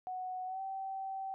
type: tone with pitch glide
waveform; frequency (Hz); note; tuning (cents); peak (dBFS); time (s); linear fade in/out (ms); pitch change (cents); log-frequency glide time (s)
sine; 740 to 771.9; F#5 to G5; 0 to -27; -37; 0.07-1.34; 0; +73; 0.46-0.61
effects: none